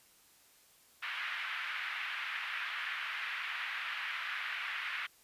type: band-pass noise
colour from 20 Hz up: pink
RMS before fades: -39 dBFS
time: 1.02-5.07 s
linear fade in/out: 10 ms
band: 1400 to 2800 Hz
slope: 24 dB/octave
effects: white hiss -64 dBFS RMS until 5.23 s + resampled to 32000 Hz